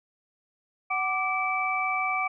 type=tone cluster; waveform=sine; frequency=749 / 1174 / 2312 Hz; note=F#5 / D6 / D7; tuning=+21 / -1 / -28 cents; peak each=-30 / -29 / -28 dBFS; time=0.9-2.28 s; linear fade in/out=10 ms; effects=none